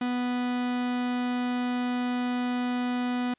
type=tone; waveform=45% pulse; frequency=246.9 Hz; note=B3; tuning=in tune; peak=-26 dBFS; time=0.01-3.34 s; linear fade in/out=5 ms; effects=white hiss -69 dBFS RMS until 3.38 s + resampled to 8000 Hz